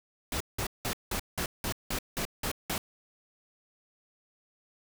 pink noise bursts, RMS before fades -32 dBFS, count 10, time 0.32-2.78 s, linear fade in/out 2 ms, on 84 ms, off 180 ms, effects none

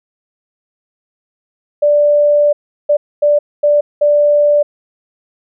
sine tone bursts at uneven times, 587.3 Hz, D5, in tune, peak -7 dBFS, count 5, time 1.82-2.53 / 2.89-2.97 / 3.22-3.39 / 3.63-3.81 / 4.01-4.63 s, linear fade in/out 10 ms, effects none

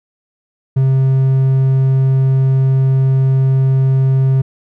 triangle tone, 133.1 Hz, C3, 30 cents sharp, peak -7 dBFS, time 0.76-4.42 s, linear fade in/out 10 ms, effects none

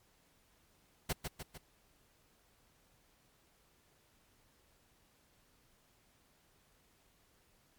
pink noise with echo, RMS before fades -34 dBFS, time 1.09-1.13 s, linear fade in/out 10 ms, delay 150 ms, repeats 3, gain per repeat -5 dB, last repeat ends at 1.58 s, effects pink hiss -70 dBFS RMS until 7.78 s + MP3 96 kbps

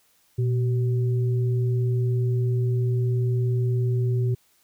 sine tone pair together, 120 / 380.6 Hz, B2 / F#4, -49 / +49 cents, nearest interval octave + minor sixth, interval 1998 cents, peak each -20 / -31 dBFS, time 0.38-4.35 s, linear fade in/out 10 ms, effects white hiss -63 dBFS RMS until 4.63 s

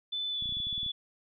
sine tone with pitch glide, 3506 to 3442 Hz, A7 to A7, -7 to -39 cents, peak -31 dBFS, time 0.12-0.92 s, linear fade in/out 10 ms, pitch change -32 cents, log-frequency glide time 0.3-0.41 s
clicks, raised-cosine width 5 ms, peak -34 dBFS, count 11, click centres 0.424 / 0.458 / 0.492 / 0.524 / 0.57 / 0.602 / 0.67 / 0.728 / 0.779 / 0.831 / 0.863 s
effects none

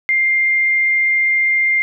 sine tone, 2105 Hz, C7, 10 cents sharp, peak -12 dBFS, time 0.09-1.82 s, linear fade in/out 0 ms, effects none

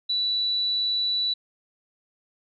sine tone, 3951 Hz, B7, in tune, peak -22 dBFS, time 0.09-1.34 s, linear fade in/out 10 ms, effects none

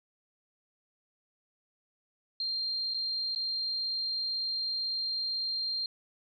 sine tone with dropouts, 4186 Hz, C8, in tune, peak -30 dBFS, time 2.4-5.86 s, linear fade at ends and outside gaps 2 ms, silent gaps 2.938-2.944 / 3.349-3.359 s, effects none

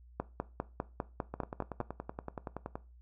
two click trains, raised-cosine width 1 ms, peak -24 / -19 dBFS, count 16 / 9, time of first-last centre 1.34-2.755 / 0.2-1.803 s, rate 10.6 / 4.99 Hz, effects noise-tail reverb RT60 0.3 s tail -18 dB re dry + added 60 Hz sine -54 dBFS peak until 3.01 s

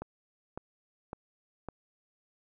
click train, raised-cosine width 1 ms, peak -24 dBFS, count 4, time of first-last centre 0.02-1.687 s, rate 1.8 Hz, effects none

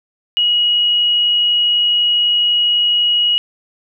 sine tone, 2902 Hz, F#7, 34 cents flat, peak -11 dBFS, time 0.37-3.38 s, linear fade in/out 0 ms, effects none

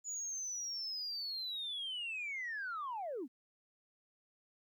sine linear sweep, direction down, 6960 to 220 Hz, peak -37 dBFS, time 0.04-3.28 s, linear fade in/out 50 ms, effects tanh soft clip ceiling -35 dBFS + 13-bit

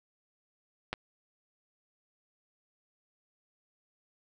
clicks, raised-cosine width 0.3 ms, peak -16 / -26 dBFS, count 2, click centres 0.93 / 0.938 s, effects none

